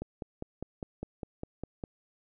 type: click train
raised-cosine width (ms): 2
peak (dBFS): -23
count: 10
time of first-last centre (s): 0.02-1.838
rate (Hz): 4.95
effects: none